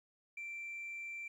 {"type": "tone", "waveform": "sine", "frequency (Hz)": 2349, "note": "D7", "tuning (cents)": 0, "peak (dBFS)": -40, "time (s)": [0.37, 1.28], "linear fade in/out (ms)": 5, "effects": ["tanh soft clip ceiling -39 dBFS", "12-bit"]}